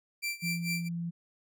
sawtooth tone with tremolo, 2349 Hz, D7, in tune, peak -27 dBFS, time 0.22-0.89 s, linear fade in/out 20 ms, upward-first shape sine, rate 4.5 Hz, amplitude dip 90%
sine tone, 170 Hz, F3, 46 cents flat, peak -32 dBFS, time 0.42-1.11 s, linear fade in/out 20 ms
effects none

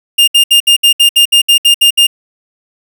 45% pulse tone bursts, 2813 Hz, F7, 12 cents sharp, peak -4 dBFS, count 12, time 0.18-2.07 s, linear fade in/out 10 ms, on 97 ms, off 66 ms, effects none

